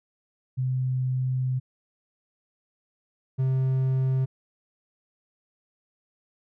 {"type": "tone pair in turn", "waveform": ["sine", "triangle"], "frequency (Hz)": [128.7, 131.4], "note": ["C3", "C3"], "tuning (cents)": [-28, 8], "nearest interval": "unison", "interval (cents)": 36, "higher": "second", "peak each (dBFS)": [-23, -19], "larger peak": "second", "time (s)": [[0.57, 1.6], [3.38, 4.26]], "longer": "first", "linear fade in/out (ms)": 20, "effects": []}